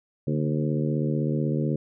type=harmonic tone with a mistuned harmonic; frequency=76 Hz; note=D#2; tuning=40 cents flat; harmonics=2 / 3 / 4 / 5 / 6 / 7; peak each=-25 / -29 / -31 / -33 / -35 / -36 dBFS; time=0.27-1.76 s; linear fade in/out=5 ms; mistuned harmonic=2; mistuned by=-81 cents; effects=none